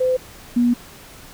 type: tone pair in turn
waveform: sine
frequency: 511 / 241.2 Hz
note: C5 / B3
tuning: -41 / -41 cents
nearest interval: octave + minor second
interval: 1300 cents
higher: first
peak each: -15 / -13 dBFS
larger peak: second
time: 0-0.17 / 0.56-0.74 s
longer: second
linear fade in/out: 10 ms
effects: pink hiss -42 dBFS RMS until 1.33 s